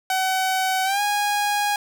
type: tone with pitch glide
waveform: sawtooth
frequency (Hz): 755 to 823.3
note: F#5 to G#5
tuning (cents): +35 to -15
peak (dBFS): -16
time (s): 0.1-1.76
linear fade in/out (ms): 2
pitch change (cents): +150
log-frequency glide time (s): 0.84-1.01
effects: none